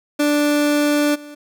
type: tone with level steps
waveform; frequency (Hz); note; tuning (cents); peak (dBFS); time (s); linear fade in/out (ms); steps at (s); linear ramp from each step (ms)
30% pulse; 293.7; D4; 0; -12 / -32; 0.19-1.35; 10; 1.14; 20
effects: none